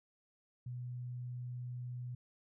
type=tone; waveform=sine; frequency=123.47 Hz; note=B2; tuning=in tune; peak=-40 dBFS; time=0.66-2.15 s; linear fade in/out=5 ms; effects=none